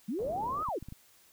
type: linear two-way sweep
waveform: sine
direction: up then down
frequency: 185 to 1302 to 265.6 Hz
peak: -31 dBFS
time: 0.08-0.79 s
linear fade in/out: 10 ms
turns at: 0.64 s
type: low-pass noise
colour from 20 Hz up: white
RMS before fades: -44 dBFS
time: 0.19-0.63 s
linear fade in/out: 0 ms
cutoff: 580 Hz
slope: 24 dB/octave
type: clicks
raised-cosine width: 5 ms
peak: -31 dBFS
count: 4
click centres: 0.687 / 0.826 / 0.886 / 0.924 s
effects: white hiss -62 dBFS RMS until 1.32 s